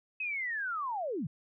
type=linear sweep; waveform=sine; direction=down; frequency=2574 to 122.4 Hz; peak=-32 dBFS; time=0.2-1.27 s; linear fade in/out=5 ms; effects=none